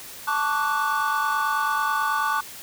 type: chord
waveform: triangle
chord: D major seventh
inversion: second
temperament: equal with one note detuned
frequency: 880 / 1125.5 / 1174.7 / 1480 Hz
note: A5 / C#6 / D6 / F#6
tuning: 0 / +26 / 0 / 0 cents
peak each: -25 dBFS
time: 0.27-2.41 s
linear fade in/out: 10 ms
effects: white hiss -40 dBFS RMS until 2.62 s